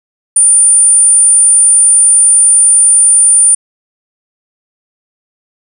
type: tone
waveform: sine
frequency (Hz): 9250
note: D9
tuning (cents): -27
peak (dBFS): -3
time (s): 0.36-3.55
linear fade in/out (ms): 5
effects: none